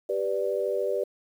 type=chord; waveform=sine; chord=G major; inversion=none; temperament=equal; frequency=392 / 493.9 / 587.3 Hz; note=G4 / B4 / D5; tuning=0 / 0 / 0 cents; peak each=-29 dBFS; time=0.09-1.04 s; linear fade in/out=5 ms; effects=9-bit